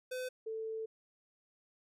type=tone pair in turn; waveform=square / sine; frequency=508 / 443.1 Hz; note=B4 / A4; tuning=+49 / +12 cents; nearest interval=major second; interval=237 cents; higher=first; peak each=-38 / -37 dBFS; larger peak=second; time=0.11-0.29 / 0.46-0.86 s; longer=second; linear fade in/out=10 ms; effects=resampled to 32000 Hz